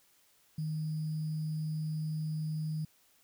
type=tone with sample-and-hold; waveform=sine; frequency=155.56 Hz; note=D#3; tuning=in tune; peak=-32 dBFS; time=0.58-2.85 s; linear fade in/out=5 ms; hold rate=4900 Hz; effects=white hiss -67 dBFS RMS until 3.23 s